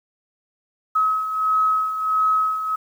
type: beating tone pair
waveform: sine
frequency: 1278 / 1279.5 Hz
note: D#6 / D#6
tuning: +46 / +48 cents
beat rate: 1.5 Hz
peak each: -25 / -18 dBFS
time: 0.95-2.76 s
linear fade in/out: 10 ms
effects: 8-bit